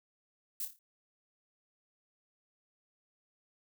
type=noise with echo; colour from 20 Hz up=violet; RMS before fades=-37 dBFS; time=0.6-0.65 s; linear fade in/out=2 ms; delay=28 ms; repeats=5; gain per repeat=-7 dB; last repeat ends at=0.79 s; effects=none